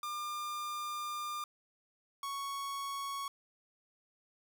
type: tone pair in turn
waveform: 45% pulse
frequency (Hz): 1200 / 1110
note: D6 / C#6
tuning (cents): +37 / +2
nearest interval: minor second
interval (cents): 135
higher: first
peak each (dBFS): -37 / -37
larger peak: neither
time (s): 0.03-1.44 / 2.23-3.28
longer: first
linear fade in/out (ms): 2
effects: none